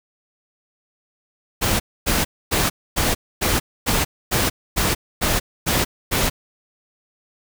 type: noise bursts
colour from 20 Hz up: pink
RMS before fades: -19 dBFS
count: 11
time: 1.61-6.3 s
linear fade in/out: 20 ms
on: 190 ms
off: 260 ms
effects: none